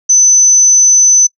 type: tone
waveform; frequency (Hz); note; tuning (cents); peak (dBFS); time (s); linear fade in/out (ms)
sine; 6060; F#8; +40; -4; 0.09-1.27; 10
effects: noise-tail reverb RT60 0.1 s tail -25 dB re dry